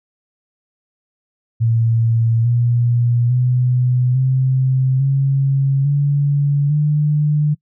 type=tone with pitch steps; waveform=sine; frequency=114.7 / 119.85 / 125.23 / 130.85 / 136.72 / 142.85 / 149.26 Hz; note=A#2 / A#2 / B2 / C3 / C#3 / D3 / D3; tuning=-28 / +48 / +24 / 0 / -24 / -48 / +28 cents; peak=-12 dBFS; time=1.6-7.55 s; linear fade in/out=20 ms; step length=850 ms; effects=noise-tail reverb RT60 0.1 s tail -24 dB re dry